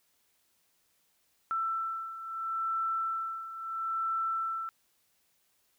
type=beating tone pair; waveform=sine; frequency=1333 / 1333.75 Hz; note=E6 / E6; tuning=+19 / +20 cents; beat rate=0.75 Hz; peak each=-37 / -32 dBFS; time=1.51-4.69 s; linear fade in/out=0 ms; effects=white hiss -72 dBFS RMS until 5.78 s